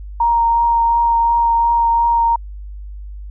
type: tone with vibrato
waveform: sine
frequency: 932.3 Hz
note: A#5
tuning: in tune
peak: -11 dBFS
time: 0.2-2.36 s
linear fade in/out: 5 ms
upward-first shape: triangle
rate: 2.8 Hz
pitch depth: 13 cents each way
effects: added 50 Hz sine -28 dBFS peak until 3.3 s